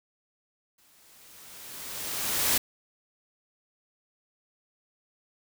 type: noise with exponential growth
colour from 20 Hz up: white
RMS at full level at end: -23 dBFS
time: 0.78-2.58 s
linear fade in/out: 5 ms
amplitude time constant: 390 ms
effects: none